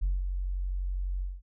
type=tone with ADSR envelope; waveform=sine; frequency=46 Hz; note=F#1; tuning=9 cents flat; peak=-22 dBFS; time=0.01-1.42 s; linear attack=23 ms; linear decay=190 ms; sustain=-6 dB; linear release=210 ms; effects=tanh soft clip ceiling -21 dBFS